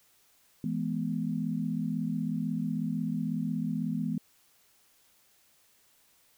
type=chord; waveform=sine; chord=E major; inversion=none; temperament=equal with one note detuned; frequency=164.81 / 210.7 / 246.9 Hz; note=E3 / G#3 / B3; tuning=0 / +25 / 0 cents; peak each=-33 dBFS; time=0.64-4.18 s; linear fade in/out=2 ms; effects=white hiss -65 dBFS RMS until 6.37 s